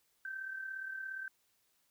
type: tone with amplitude modulation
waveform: sine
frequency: 1553 Hz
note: G6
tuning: 17 cents flat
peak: -37 dBFS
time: 0.25-1.28 s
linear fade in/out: 2 ms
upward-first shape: sine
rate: 37.2 Hz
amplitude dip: 55%
effects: white hiss -75 dBFS RMS until 1.9 s